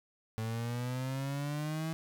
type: exponential sweep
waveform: 35% pulse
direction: up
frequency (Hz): 110 to 163.1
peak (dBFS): -32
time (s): 0.38-1.93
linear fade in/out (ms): 0
effects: none